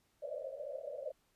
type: band-pass noise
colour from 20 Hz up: pink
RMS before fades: -43 dBFS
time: 0.22-1.12 s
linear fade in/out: 10 ms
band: 520 to 610 Hz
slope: 96 dB/octave
effects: pink hiss -75 dBFS RMS until 1.35 s + resampled to 32000 Hz